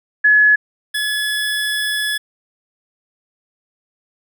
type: tone pair in turn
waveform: sine / 25% pulse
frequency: 1699 / 1705.4 Hz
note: G#6 / G#6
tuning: +39 / +45 cents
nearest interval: unison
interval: 6 cents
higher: second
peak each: -8 / -14 dBFS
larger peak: first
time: 0.24-0.56 / 0.94-2.18 s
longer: second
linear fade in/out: 10 ms
effects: none